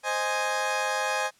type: chord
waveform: 20% pulse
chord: Ab major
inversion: first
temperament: equal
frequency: 523.3 / 622.3 / 830.6 Hz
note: C5 / Eb5 / Ab5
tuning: 0 / 0 / 0 cents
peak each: -26 / -27 / -23 dBFS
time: 0.03-1.31 s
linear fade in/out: 50 ms
effects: white hiss -61 dBFS RMS until 1.39 s + low-pass 9000 Hz 12 dB/octave